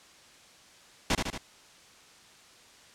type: noise with echo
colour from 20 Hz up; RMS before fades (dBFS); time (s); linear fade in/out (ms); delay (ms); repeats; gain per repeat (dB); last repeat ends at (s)
pink; -25; 1.1-1.15; 2; 76; 3; -4; 1.378
effects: white hiss -55 dBFS RMS until 2.94 s + low-pass 7000 Hz 12 dB/octave